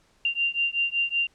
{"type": "beating tone pair", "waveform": "sine", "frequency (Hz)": [2777, 2782.3], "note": ["F7", "F7"], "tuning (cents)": [-10, -7], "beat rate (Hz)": 5.3, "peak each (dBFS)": -26, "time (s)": [0.25, 1.27], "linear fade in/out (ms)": 2, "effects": ["pink hiss -63 dBFS RMS until 1.34 s", "low-pass 8000 Hz 12 dB/octave"]}